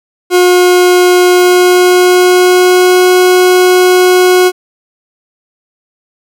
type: tone with pitch glide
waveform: 40% pulse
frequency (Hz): 360 to 364.6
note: F#4 to F#4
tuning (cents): -47 to -25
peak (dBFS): -3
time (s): 0.3-4.52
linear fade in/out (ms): 50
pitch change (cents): +22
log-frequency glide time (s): 1.34-3.1
effects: none